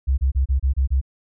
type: tone bursts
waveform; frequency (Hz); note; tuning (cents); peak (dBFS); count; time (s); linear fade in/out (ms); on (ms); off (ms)
sine; 66.6; C2; +31; -15; 7; 0.07-1.014; 20; 110; 29
effects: none